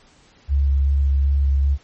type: tone with vibrato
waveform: sine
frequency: 69.3 Hz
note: C#2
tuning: in tune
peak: -14 dBFS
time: 0.48-1.78 s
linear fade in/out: 50 ms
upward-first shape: square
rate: 2.6 Hz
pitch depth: 12 cents each way
effects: pink hiss -53 dBFS RMS until 1.83 s + MP3 32 kbps